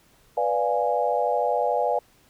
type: chord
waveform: sine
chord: B diminished seventh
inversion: none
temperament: equal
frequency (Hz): 493.9 / 587.3 / 698.5 / 830.6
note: B4 / D5 / F5 / Ab5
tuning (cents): 0 / 0 / 0 / 0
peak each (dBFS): -26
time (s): 0.37-1.99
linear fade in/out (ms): 5
effects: pink hiss -59 dBFS RMS until 2.29 s